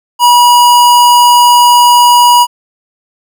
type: tone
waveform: square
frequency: 968 Hz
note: B5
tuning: 35 cents flat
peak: -3 dBFS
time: 0.19-2.47 s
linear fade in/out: 50 ms
effects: none